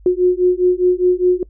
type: beating tone pair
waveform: sine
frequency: 359.3 / 364.2 Hz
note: F4 / F#4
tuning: +49 / -27 cents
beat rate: 4.9 Hz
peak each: -14 dBFS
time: 0.06-1.43 s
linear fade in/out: 2 ms
effects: noise-tail reverb RT60 0.1 s tail -23 dB re dry + added 50 Hz sine -40 dBFS peak until 1.49 s

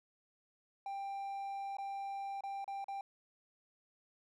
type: tone with dropouts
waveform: triangle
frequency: 790 Hz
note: G5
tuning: 13 cents sharp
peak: -37 dBFS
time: 0.86-3.01 s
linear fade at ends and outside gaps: 2 ms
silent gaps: 1.769-1.784 / 2.408-2.436 / 2.644-2.678 / 2.843-2.883 s
effects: none

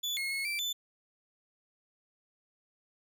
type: tone with pitch steps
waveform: 35% pulse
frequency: 3465 / 2162 / 2181 / 2340 / 3511 Hz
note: A7 / C#7 / C#7 / D7 / A7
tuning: -27 / -44 / -29 / -7 / -4 cents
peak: -30 dBFS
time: 0.03-0.73 s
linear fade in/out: 10 ms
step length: 140 ms
effects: none

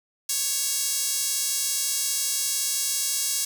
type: tone with high-pass filter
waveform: sawtooth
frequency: 554.4 Hz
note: C#5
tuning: in tune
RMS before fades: -26 dBFS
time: 0.29-3.45 s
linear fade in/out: 5 ms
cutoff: 6500 Hz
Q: 1.3
effects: none

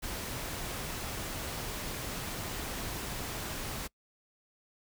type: noise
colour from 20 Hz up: pink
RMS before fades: -38 dBFS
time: 0.02-3.88 s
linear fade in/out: 20 ms
effects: noise-tail reverb RT60 0.1 s tail -24 dB re dry

